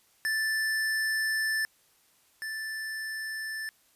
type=tone pair in turn; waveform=square; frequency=1760 / 1760 Hz; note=A6 / A6; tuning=0 / 0 cents; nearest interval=unison; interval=0 cents; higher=neither; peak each=-27 / -34 dBFS; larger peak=first; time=0.25-1.65 / 2.42-3.69 s; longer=first; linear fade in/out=0 ms; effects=white hiss -65 dBFS RMS until 3.95 s + resampled to 32000 Hz